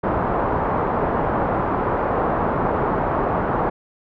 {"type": "low-pass noise", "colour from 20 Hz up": "white", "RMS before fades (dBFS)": -21, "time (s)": [0.03, 3.7], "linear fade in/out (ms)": 10, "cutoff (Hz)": 1100, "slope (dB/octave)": 24, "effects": []}